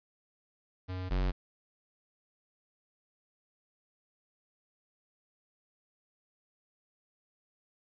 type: tone pair in turn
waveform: square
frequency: 92.2 / 46.1 Hz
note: F#2 / F#1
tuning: -6 / -6 cents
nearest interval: octave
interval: 1200 cents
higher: first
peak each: -36 / -28 dBFS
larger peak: second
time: 0.88-1.1 / 1.1-1.32 s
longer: neither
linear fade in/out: 20 ms
effects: resampled to 11025 Hz + 11-bit